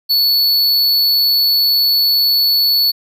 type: tone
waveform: square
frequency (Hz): 4431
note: C#8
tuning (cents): -2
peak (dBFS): -11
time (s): 0.09-2.92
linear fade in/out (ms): 20
effects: none